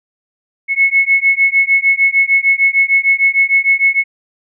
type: beating tone pair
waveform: sine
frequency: 2190 / 2196.6 Hz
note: C#7 / C#7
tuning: -22 / -16 cents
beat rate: 6.6 Hz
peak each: -12 dBFS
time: 0.68-4.04 s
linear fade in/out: 50 ms
effects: none